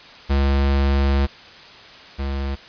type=tone pair in turn; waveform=square; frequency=69.1 / 68.71 Hz; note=C#2 / C#2; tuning=-5 / -15 cents; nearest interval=unison; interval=10 cents; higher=first; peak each=-16 / -23 dBFS; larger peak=first; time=0.29-1.27 / 2.18-2.56 s; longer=first; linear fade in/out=20 ms; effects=white hiss -42 dBFS RMS until 2.68 s + resampled to 11025 Hz